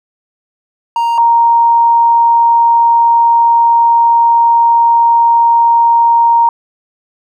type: tone pair in turn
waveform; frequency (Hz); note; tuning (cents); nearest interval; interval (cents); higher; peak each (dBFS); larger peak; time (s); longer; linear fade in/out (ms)
triangle / sine; 932.3 / 932.3; A#5 / A#5; 0 / 0; unison; 0; neither; -8 / -5; second; 0.96-1.18 / 1.18-6.49; second; 2
effects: none